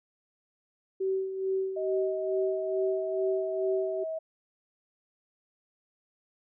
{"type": "tone with tremolo", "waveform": "sine", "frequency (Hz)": 382.3, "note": "G4", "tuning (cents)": -43, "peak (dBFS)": -25, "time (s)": [1, 4.04], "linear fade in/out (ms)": 10, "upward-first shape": "sine", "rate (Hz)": 2.3, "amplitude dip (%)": 60}
{"type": "tone with pitch glide", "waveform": "sine", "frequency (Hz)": [629, 641.5], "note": ["D#5", "E5"], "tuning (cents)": [19, -47], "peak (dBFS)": -31, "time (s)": [1.76, 4.19], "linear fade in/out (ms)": 10, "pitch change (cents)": 34, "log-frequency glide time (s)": [2, 3.17]}
{"effects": []}